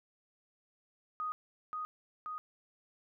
sine tone with echo, 1244.5 Hz, D#6, in tune, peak -34 dBFS, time 1.2-1.32 s, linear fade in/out 0 ms, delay 530 ms, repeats 2, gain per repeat -2 dB, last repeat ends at 2.38 s, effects none

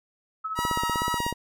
sine tone with tremolo, 1294 Hz, E6, 32 cents flat, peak -26 dBFS, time 0.44-1.18 s, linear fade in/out 10 ms, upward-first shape triangle, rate 15 Hz, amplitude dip 65%
sawtooth tone with vibrato, 956 Hz, A#5, 43 cents sharp, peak -23 dBFS, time 0.55-1.34 s, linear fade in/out 50 ms, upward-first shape sine, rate 2.4 Hz, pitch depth 14 cents each way
click train, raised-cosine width 2 ms, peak -17 dBFS, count 13, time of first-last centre 0.59-1.326 s, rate 16.3 Hz
effects none

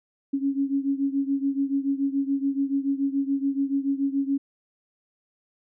sine beating tone pair, 274.1 / 281.1 Hz, C#4 / C#4, -19 / +24 cents, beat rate 7 Hz, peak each -24 / -27 dBFS, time 0.33-4.38 s, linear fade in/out 10 ms, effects none

